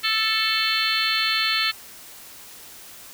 harmonic tone with a mistuned harmonic, 440 Hz, A4, in tune, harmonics 3 / 4 / 5 / 6 / 7 / 8 / 9 / 10, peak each -28 / -28 / -28 / -28 / -28 / -28 / -28 / -28 dBFS, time 0.03-1.72 s, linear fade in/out 20 ms, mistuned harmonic 9, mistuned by +67 cents, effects white hiss -43 dBFS RMS until 3.13 s

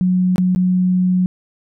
sine tone with dropouts, 182.8 Hz, F#3, 21 cents flat, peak -12 dBFS, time 0.01-1.26 s, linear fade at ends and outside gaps 0 ms, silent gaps 0.359-0.381 / 0.549-0.56 s, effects none

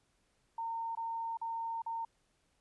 sine tone with dropouts, 914 Hz, A#5, 34 cents flat, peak -35 dBFS, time 0.58-2.05 s, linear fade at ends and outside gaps 5 ms, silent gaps 0.952-0.972 / 1.372-1.414 / 1.82-1.862 s, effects pink hiss -75 dBFS RMS until 2.6 s + resampled to 24000 Hz

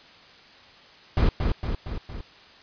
brown noise with echo, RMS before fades -19 dBFS, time 1.17-1.29 s, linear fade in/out 2 ms, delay 230 ms, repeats 4, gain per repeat -4 dB, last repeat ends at 2.21 s, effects white hiss -50 dBFS RMS until 2.62 s + resampled to 11025 Hz

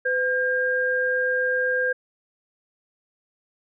sine tone pair together, 506.2 / 1607 Hz, B4 / G6, +43 / +43 cents, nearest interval octave + minor sixth, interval 2000 cents, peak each -24 / -22 dBFS, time 0.05-1.93 s, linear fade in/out 10 ms, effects none

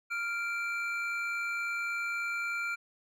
triangle tone pair together, 1394.3 / 2345 Hz, F6 / D7, -3 / -3 cents, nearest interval major sixth, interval 900 cents, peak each -32 / -33 dBFS, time 0.1-2.76 s, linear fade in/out 20 ms, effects none

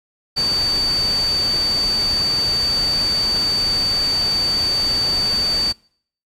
sine tone in noise, 4590 Hz, D8, 40 cents flat, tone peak -16 dBFS, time 0.36-5.73 s, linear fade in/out 20 ms, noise pink, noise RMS -28 dBFS, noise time 0.36-5.73 s, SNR +9 dB, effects noise-tail reverb RT60 0.6 s tail -25 dB re dry + low-pass 11000 Hz 12 dB/octave

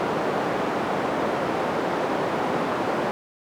white band-pass noise, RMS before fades -25 dBFS, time 0-3.11 s, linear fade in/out 0 ms, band 200 to 800 Hz, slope 12 dB/octave, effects none

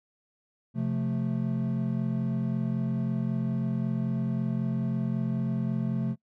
triangle chord, F major, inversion second, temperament equal, 130.81 / 174.61 / 220 Hz, C3 / F3 / A3, 0 / 0 / 0 cents, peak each -28 / -30 / -28 dBFS, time 0.74-6.16 s, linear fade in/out 50 ms, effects noise-tail reverb RT60 0.1 s tail -24 dB re dry

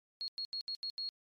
sine tone bursts at uneven times, 4305 Hz, C8, 49 cents sharp, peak -36 dBFS, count 6, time 0.21-0.28 / 0.38-0.45 / 0.53-0.61 / 0.68-0.75 / 0.83-0.9 / 0.98-1.09 s, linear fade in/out 0 ms, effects MP3 64 kbps

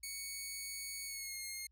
10% pulse tone with pitch glide, 2227 to 2138 Hz, C#7 to C7, +7 to +37 cents, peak -33 dBFS, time 0.03-1.67 s, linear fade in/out 5 ms, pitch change -70 cents, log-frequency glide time 1.06-1.38 s, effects added 60 Hz sine -67 dBFS peak until 1.71 s

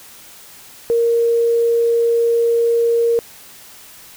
sine tone, 466.2 Hz, A#4, in tune, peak -12 dBFS, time 0.9-3.19 s, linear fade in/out 0 ms, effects white hiss -41 dBFS RMS until 4.16 s

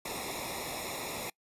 pink noise with comb filter, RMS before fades -38 dBFS, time 0.05-1.3 s, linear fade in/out 5 ms, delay 0.65 ms, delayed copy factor -0.95, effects noise-tail reverb RT60 0.1 s tail -25 dB re dry + resampled to 32000 Hz

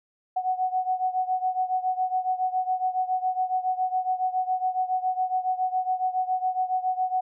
sine beating tone pair, 740 / 747.2 Hz, F#5 / F#5, 0 / +17 cents, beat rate 7.2 Hz, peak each -25 / -28 dBFS, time 0.36-7.21 s, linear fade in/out 10 ms, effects none

